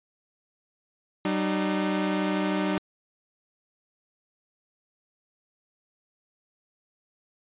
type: tone pair together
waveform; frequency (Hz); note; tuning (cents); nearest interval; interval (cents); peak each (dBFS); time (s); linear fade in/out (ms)
sawtooth; 191.38 / 303.8; G3 / D#4; -41 / -41; minor sixth; 800; -23; 1.25-2.78; 2
effects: resampled to 8000 Hz